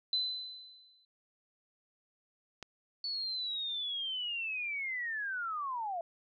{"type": "tone with exponential decay", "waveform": "sine", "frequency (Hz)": 4027, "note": "B7", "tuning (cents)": 33, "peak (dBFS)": -27, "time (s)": [0.13, 1.05], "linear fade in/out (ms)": 2, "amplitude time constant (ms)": 200}
{"type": "click", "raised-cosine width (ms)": 0.2, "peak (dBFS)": -25, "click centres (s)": 2.627}
{"type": "linear sweep", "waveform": "sine", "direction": "down", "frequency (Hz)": [4470, 657], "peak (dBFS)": -34, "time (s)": [3.04, 6.01], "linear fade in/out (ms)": 2}
{"effects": []}